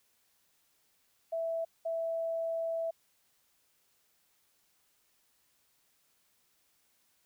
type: tone bursts at uneven times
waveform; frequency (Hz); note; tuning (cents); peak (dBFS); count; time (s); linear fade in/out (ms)
sine; 659.3; E5; 0; -31; 2; 1.32-1.65 / 1.85-2.91; 10
effects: white hiss -72 dBFS RMS until 7.25 s